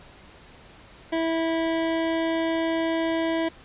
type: tone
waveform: 25% pulse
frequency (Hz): 327.3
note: E4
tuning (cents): -12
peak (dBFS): -19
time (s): 1.12-3.49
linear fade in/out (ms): 10
effects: pink hiss -49 dBFS RMS until 3.64 s + resampled to 8000 Hz